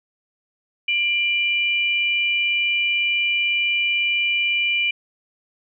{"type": "tone pair together", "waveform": "sine", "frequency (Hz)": [2378, 2960], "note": ["D7", "F#7"], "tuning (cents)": [21, 0], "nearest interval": "major third", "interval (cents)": 379, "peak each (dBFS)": [-19, -23], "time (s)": [0.88, 4.91], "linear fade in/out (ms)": 5, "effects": []}